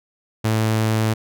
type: tone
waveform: sawtooth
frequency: 110 Hz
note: A2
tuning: in tune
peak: -13 dBFS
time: 0.44-1.14 s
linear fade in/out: 10 ms
effects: none